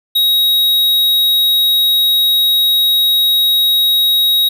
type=tone; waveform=square; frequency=3800 Hz; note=A#7; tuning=33 cents sharp; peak=-10 dBFS; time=0.15-4.49 s; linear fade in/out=10 ms; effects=none